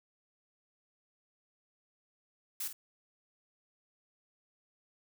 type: noise with echo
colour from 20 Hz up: blue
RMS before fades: -37 dBFS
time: 2.6-2.68 s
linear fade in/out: 5 ms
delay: 50 ms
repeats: 1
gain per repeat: -9 dB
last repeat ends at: 2.73 s
effects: none